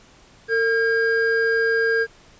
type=tone pair together; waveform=triangle; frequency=453.5 / 1616.1 Hz; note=A#4 / G#6; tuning=-48 / -48 cents; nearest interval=octave + minor seventh; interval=2200 cents; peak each=-18 dBFS; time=0.48-2.07 s; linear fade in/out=50 ms; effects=pink hiss -51 dBFS RMS until 2.39 s + resampled to 16000 Hz